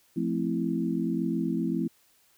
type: chord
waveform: sine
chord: F major seventh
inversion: none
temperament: equal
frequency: 174.61 / 220 / 261.6 / 329.6 Hz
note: F3 / A3 / C4 / E4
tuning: 0 / 0 / 0 / 0 cents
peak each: -31 dBFS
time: 0.16-1.88 s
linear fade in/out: 10 ms
effects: white hiss -64 dBFS RMS until 2.37 s